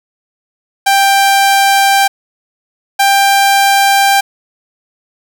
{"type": "tone pair in turn", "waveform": "sawtooth", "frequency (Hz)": [788, 791.1], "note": ["G5", "G5"], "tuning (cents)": [9, 16], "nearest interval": "unison", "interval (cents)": 7, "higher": "second", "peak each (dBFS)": -3, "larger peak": "neither", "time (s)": [[0.86, 2.08], [2.99, 4.21]], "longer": "neither", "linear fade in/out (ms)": 10, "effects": []}